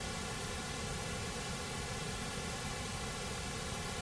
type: noise with comb filter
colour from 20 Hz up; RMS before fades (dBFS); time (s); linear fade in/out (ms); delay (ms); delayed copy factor
pink; -40; 0-4.01; 5; 3.2; -0.8
effects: resampled to 22050 Hz